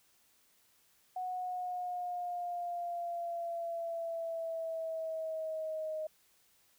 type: exponential sweep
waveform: sine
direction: down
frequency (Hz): 737 to 622.3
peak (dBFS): -35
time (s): 1.16-6.07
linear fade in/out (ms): 5
effects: white hiss -69 dBFS RMS until 6.78 s